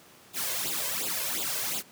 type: noise with flanger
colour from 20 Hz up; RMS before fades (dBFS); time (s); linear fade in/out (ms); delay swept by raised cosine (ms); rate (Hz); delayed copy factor
white; -31; 0.33-1.83; 50; 0.25 to 1.95; 2.8; +0.85
effects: pink hiss -54 dBFS RMS until 1.91 s + high-pass 150 Hz 12 dB/octave